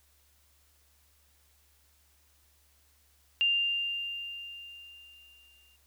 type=tone with exponential decay; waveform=sine; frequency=2794 Hz; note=F7; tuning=in tune; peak=-22 dBFS; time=3.41-5.76 s; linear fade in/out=0 ms; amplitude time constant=510 ms; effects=added 71 Hz sine -67 dBFS peak until 5.86 s + white hiss -67 dBFS RMS until 5.86 s